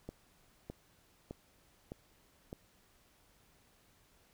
click train, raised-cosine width 2 ms, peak -29 dBFS, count 5, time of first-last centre 0.09-2.529 s, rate 1.64 Hz, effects pink hiss -68 dBFS RMS until 4.33 s

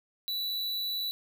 square tone, 3951 Hz, B7, in tune, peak -31 dBFS, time 0.28-1.11 s, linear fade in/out 0 ms, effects none

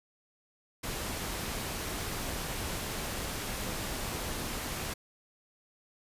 pink noise, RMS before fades -36 dBFS, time 0.83-4.94 s, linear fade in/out 10 ms, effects resampled to 32000 Hz

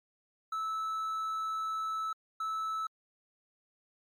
triangle tone bursts at uneven times, 1308 Hz, E6, 14 cents flat, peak -30 dBFS, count 2, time 0.52-2.13 / 2.4-2.87 s, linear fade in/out 5 ms, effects MP3 96 kbps

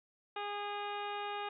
harmonic tone, 410 Hz, G#4, 22 cents flat, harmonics 1 / 2 / 3 / 4 / 5 / 6 / 7 / 8 / 9, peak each -44 / -40 / -44 / -49 / -53 / -49 / -50 / -58 / -53 dBFS, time 0.36-1.49 s, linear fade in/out 5 ms, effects none

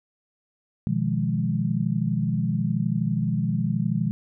sine chord, F half-diminished seventh, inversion second, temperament equal, 123.47 / 155.56 / 174.61 / 207.7 Hz, Cb3 / Eb3 / F3 / Ab3, 0 / 0 / 0 / 0 cents, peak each -27 dBFS, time 0.87-4.11 s, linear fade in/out 0 ms, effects none

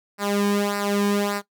sawtooth tone with flanger, 203.1 Hz, G#3, 38 cents flat, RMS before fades -23 dBFS, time 0.18-1.42 s, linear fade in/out 50 ms, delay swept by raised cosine 0.3 to 1.5 ms, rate 1.7 Hz, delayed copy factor -0.75, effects noise-tail reverb RT60 0.1 s tail -17 dB re dry

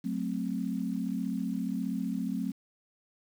sine chord, F# diminished, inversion none, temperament equal, 185 / 220 / 261.6 Hz, F#3 / A3 / C4, 0 / 0 / 0 cents, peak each -34 dBFS, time 0.04-2.52 s, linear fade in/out 10 ms, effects 9-bit

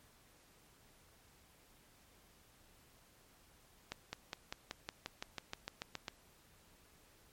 accelerating click train, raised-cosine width 0.2 ms, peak -23 dBFS, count 14, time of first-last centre 3.92-6.082 s, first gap 210 ms, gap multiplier 0.96, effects pink hiss -66 dBFS RMS until 7.32 s + MP3 64 kbps

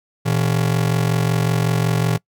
45% pulse ring-modulated tone, 140 Hz, C#3, 18 cents sharp, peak -13 dBFS, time 0.25-2.18 s, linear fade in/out 20 ms, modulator 22.7 Hz, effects noise-tail reverb RT60 0.1 s tail -24 dB re dry

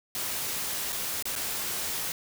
white noise with dropouts, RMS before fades -32 dBFS, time 0.15-2.12 s, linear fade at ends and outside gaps 1 ms, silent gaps 0.923-0.927 / 1.225-1.254 / 1.354-1.361 s, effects none

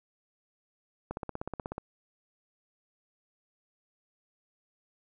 click train, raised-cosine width 1 ms, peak -21 dBFS, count 12, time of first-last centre 1.11-1.781 s, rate 16.4 Hz, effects none

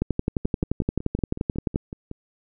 two click trains, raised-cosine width 3 ms, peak -9 / -20 dBFS, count 21 / 10, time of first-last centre 0.02-1.759 / 0.45-2.114 s, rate 11.5 / 5.41 Hz, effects none

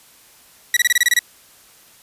sawtooth tone bursts, 1935 Hz, B6, 36 cents flat, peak -8 dBFS, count 9, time 0.74-1.191 s, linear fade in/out 2 ms, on 27 ms, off 26 ms, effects white hiss -49 dBFS RMS until 2.02 s + resampled to 32000 Hz

